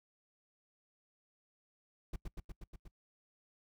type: noise with echo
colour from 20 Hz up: brown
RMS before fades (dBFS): -38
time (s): 2.13-2.16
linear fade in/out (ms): 5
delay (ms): 120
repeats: 6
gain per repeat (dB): -2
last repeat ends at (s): 2.88
effects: noise-tail reverb RT60 0.1 s tail -24 dB re dry